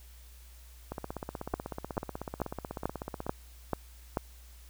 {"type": "two click trains", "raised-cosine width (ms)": 1, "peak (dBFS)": [-22, -15], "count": [39, 7], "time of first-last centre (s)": [[0.92, 3.266], [1.54, 4.172]], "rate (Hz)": [16.2, 2.28], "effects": ["added 60 Hz sine -50 dBFS peak until 4.69 s", "white hiss -59 dBFS RMS until 4.69 s"]}